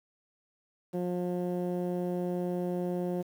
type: tone with low-pass filter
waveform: 15% pulse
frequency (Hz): 178.2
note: F3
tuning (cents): +35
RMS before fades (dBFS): -32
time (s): 0.93-3.23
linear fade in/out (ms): 20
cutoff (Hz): 530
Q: 0.83
effects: 9-bit